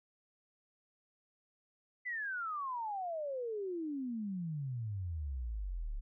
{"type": "exponential sweep", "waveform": "sine", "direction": "down", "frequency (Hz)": [2032, 33.28], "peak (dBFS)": -36, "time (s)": [2.05, 6.01], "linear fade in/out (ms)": 20, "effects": []}